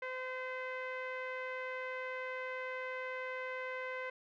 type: tone with low-pass filter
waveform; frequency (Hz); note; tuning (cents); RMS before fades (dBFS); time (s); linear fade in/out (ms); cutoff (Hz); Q
sawtooth; 513; C5; -34; -41; 0.02-4.1; 5; 2000; 3.3
effects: none